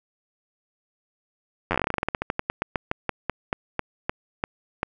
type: slowing click train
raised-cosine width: 0.5 ms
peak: -8 dBFS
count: 30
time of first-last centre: 1.71-4.831 s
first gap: 10 ms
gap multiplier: 1.14
effects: none